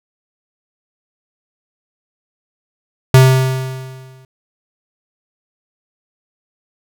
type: tone with exponential decay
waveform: square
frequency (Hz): 130.81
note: C3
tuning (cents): 0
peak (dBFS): -3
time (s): 3.14-4.25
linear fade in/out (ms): 2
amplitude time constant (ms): 240
effects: none